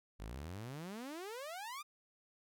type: exponential sweep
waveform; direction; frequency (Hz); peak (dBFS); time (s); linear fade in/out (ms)
sawtooth; up; 47.04 to 1244.5; -40; 0.19-1.83; 20
effects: none